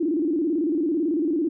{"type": "tone with vibrato", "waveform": "sine", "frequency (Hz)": 316.8, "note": "D#4", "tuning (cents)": 31, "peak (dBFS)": -20, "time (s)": [0, 1.49], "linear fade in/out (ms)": 10, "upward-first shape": "square", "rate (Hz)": 18, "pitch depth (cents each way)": 130, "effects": []}